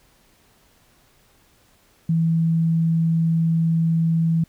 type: tone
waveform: sine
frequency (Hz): 164.1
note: E3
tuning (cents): -8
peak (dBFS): -16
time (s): 2.09-4.44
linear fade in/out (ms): 5
effects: pink hiss -58 dBFS RMS until 4.48 s